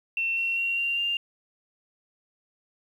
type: tone with pitch steps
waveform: sine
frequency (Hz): 2700 / 2723 / 2747 / 2771 / 2795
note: E7 / F7 / F7 / F7 / F7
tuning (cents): +41 / -44 / -29 / -14 / +1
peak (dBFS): -24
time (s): 0.17-1.17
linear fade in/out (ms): 2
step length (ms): 200
effects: 9-bit